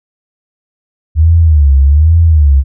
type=tone with vibrato; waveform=sine; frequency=75.4 Hz; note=D2; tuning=46 cents sharp; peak=-3 dBFS; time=1.15-2.64 s; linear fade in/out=50 ms; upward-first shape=sine; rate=1.2 Hz; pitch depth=180 cents each way; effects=none